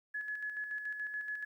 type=tone with tremolo; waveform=sine; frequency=1700 Hz; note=G#6; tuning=40 cents sharp; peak=-35 dBFS; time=0.14-1.45 s; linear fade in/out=10 ms; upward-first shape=square; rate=7 Hz; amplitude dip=45%; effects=12-bit